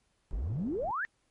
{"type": "low-pass noise", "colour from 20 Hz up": "pink", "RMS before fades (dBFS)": -46, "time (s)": [0.31, 0.91], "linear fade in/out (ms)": 0, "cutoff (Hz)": 460, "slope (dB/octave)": 12}
{"type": "exponential sweep", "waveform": "sine", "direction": "up", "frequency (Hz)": [41.2, 1862], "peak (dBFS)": -30, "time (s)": [0.33, 1.05], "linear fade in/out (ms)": 0}
{"effects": ["pink hiss -74 dBFS RMS until 1.3 s", "MP3 48 kbps"]}